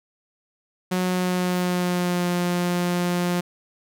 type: tone with pitch glide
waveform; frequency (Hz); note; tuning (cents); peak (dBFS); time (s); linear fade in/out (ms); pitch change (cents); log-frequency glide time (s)
sawtooth; 182.8 to 176.57; F#3 to F3; -21 to +19; -17; 0.91-3.41; 10; -60; 1.02-2.29
effects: none